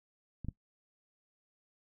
clicks, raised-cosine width 5 ms, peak -29 / -24 dBFS, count 2, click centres 0.447 / 0.486 s, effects noise-tail reverb RT60 0.1 s tail -18 dB re dry

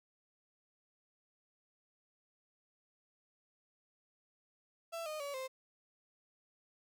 35% pulse tone with pitch steps, 667 / 615.2 / 567.4 / 523.3 Hz, E5 / D#5 / C#5 / C5, +20 / -20 / +40 / 0 cents, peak -38 dBFS, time 4.92-5.48 s, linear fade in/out 20 ms, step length 140 ms, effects none

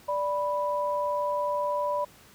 sine tone pair together, 586.4 / 986 Hz, D5 / B5, -3 / -3 cents, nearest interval major sixth, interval 900 cents, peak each -28 dBFS, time 0.08-2.05 s, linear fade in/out 10 ms, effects pink hiss -54 dBFS RMS until 2.34 s + high-pass 60 Hz 12 dB/octave

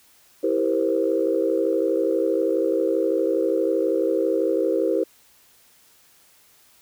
sine chord, C dominant seventh, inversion first, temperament just, 327 / 392.4 / 470.9 / 523.3 Hz, E4 / G4 / Bb4 / C5, -14 / +2 / +18 / 0 cents, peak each -24 dBFS, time 0.43-5.04 s, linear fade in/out 10 ms, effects tanh soft clip ceiling -8 dBFS + white hiss -56 dBFS RMS until 6.81 s

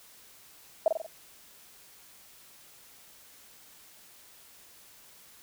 sine tone with echo, 645 Hz, E5, 38 cents flat, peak -18 dBFS, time 0.86-0.88 s, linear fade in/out 2 ms, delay 46 ms, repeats 4, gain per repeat -5 dB, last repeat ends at 1.064 s, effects white hiss -55 dBFS RMS until 5.42 s

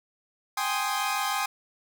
sawtooth chord, Ab major seventh, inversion third, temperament equal, 784 / 830.6 / 1046.5 / 1244.5 Hz, G5 / Ab5 / C6 / Eb6, 0 / 0 / 0 / 0 cents, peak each -28 dBFS, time 0.57-1.46 s, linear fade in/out 5 ms, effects none

